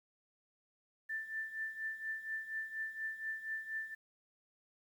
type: tone with tremolo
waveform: sine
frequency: 1772 Hz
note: A6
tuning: 12 cents sharp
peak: -35 dBFS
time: 1.09-3.95 s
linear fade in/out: 10 ms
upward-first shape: triangle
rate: 4.2 Hz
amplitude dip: 80%
effects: 11-bit